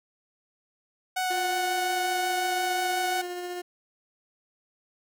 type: tone with vibrato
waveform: sawtooth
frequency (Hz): 740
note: F#5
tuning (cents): 0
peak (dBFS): -22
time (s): 1.16-3.22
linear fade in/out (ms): 10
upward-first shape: sine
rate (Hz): 5.6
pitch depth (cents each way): 8
type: tone with tremolo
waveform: 30% pulse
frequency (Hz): 356.5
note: F4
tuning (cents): +36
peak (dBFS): -29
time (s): 1.3-3.62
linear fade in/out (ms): 10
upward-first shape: sine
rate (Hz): 15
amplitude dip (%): 25
effects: none